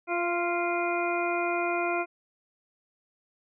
harmonic tone with a mistuned harmonic, 348.1 Hz, F4, 6 cents flat, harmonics 1 / 2 / 3 / 4 / 6 / 7, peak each -30 / -30 / -35 / -34 / -38 / -34 dBFS, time 0.07-2.06 s, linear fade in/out 50 ms, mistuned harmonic 2, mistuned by -18 cents, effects none

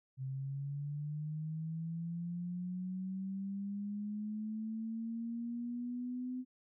sine linear sweep, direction up, 130.81 to 255.1 Hz, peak -37 dBFS, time 0.17-6.45 s, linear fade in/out 50 ms, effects none

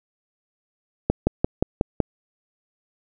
slowing click train, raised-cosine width 2 ms, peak -4 dBFS, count 6, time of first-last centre 1.1-2.003 s, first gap 170 ms, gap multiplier 1.03, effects none

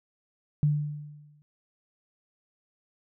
sine tone with exponential decay, 148.2 Hz, D3, 16 cents sharp, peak -18 dBFS, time 0.63-1.42 s, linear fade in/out 0 ms, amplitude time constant 170 ms, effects none

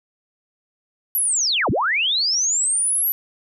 sine linear two-way sweep, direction down then up, 11980 to 65.41 to 11980 Hz, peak -17 dBFS, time 1.15-3.12 s, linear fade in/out 0 ms, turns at 1.7 s, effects none

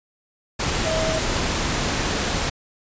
sine tone in noise, 640 Hz, D#5, 49 cents sharp, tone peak -23 dBFS, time 0.85-1.19 s, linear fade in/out 10 ms, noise pink, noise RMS -23 dBFS, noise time 0.59-2.5 s, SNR -3 dB, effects resampled to 16000 Hz

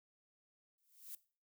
violet noise with exponential growth, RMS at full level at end -45 dBFS, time 0.78-1.15 s, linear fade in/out 2 ms, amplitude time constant 79 ms, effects noise-tail reverb RT60 0.4 s tail -19 dB re dry

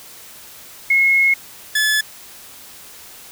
sine / sawtooth tone pair in turn, 2169 / 1721.5 Hz, C#7 / A6, -38 / -38 cents, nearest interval major third, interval 400 cents, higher first, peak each -11 dBFS, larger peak neither, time 0.9-1.34 / 1.75-2.01 s, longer first, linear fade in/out 5 ms, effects white hiss -40 dBFS RMS until 3.31 s

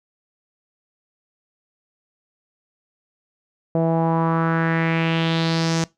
sawtooth tone with low-pass filter sweep, 164.1 Hz, E3, 8 cents flat, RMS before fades -20 dBFS, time 3.75-5.84 s, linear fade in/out 0 ms, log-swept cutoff 610 to 6400 Hz, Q 3.2, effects noise-tail reverb RT60 0.2 s tail -22 dB re dry

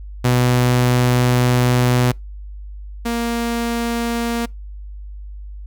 sawtooth tone pair in turn, 124 / 234.1 Hz, B2 / A#3, +7 / +8 cents, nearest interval major seventh, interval 1101 cents, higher second, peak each -9 / -15 dBFS, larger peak first, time 0.24-2.12 / 3.05-4.46 s, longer first, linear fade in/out 10 ms, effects noise-tail reverb RT60 0.2 s tail -26 dB re dry + added 50 Hz sine -30 dBFS peak until 5.66 s

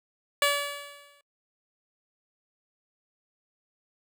10% pulse tone with exponential decay, 573 Hz, D5, 43 cents flat, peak -11 dBFS, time 0.42-1.21 s, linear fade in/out 2 ms, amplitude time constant 170 ms, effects noise-tail reverb RT60 0.1 s tail -26 dB re dry

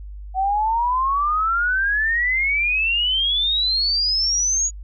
sine exponential sweep, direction up, 745 to 6820 Hz, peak -17 dBFS, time 0.34-4.71 s, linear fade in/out 50 ms, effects added 50 Hz sine -32 dBFS peak until 4.83 s

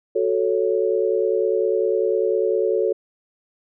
sine chord, F# minor, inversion none, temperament equal, 370 / 440 / 554.4 Hz, F#4 / A4 / C#5, 0 / 0 / 0 cents, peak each -22 / -20 / -24 dBFS, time 0.15-2.93 s, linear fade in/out 10 ms, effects none

